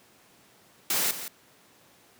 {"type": "noise with echo", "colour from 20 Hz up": "white", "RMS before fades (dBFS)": -26, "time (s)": [0.9, 1.11], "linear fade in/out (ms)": 2, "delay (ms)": 170, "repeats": 1, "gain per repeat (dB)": -11, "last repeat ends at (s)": 1.28, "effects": ["pink hiss -58 dBFS RMS until 2.19 s", "high-pass 150 Hz 12 dB/octave"]}